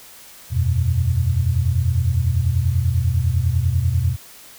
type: chord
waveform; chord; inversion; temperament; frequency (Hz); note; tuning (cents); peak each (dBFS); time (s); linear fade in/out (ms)
sine; E suspended second; none; equal; 82.41 / 92.5 / 123.47; E2 / F#2 / B2; 0 / 0 / 0; -20; 0.5-4.17; 50
effects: white hiss -43 dBFS RMS until 4.58 s